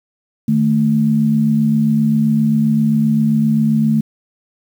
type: tone pair together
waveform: sine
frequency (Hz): 153 / 220.6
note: D#3 / A3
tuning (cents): -29 / +5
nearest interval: tritone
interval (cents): 634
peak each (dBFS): -17 / -12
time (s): 0.48-4.01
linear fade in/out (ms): 5
effects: 7-bit